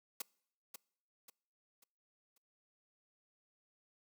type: noise with echo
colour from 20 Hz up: white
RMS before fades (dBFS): -40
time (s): 0.2-0.22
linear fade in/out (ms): 5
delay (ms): 540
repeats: 4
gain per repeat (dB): -8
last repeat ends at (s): 2.38
effects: noise-tail reverb RT60 0.7 s tail -25 dB re dry + high-pass 200 Hz 12 dB/octave